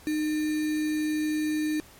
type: tone with sample-and-hold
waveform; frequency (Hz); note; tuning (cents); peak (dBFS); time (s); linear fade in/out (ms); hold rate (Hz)
sine; 306.5; D#4; -26; -24; 0.07-1.8; 0; 2100
effects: pink hiss -52 dBFS RMS until 1.99 s + MP3 64 kbps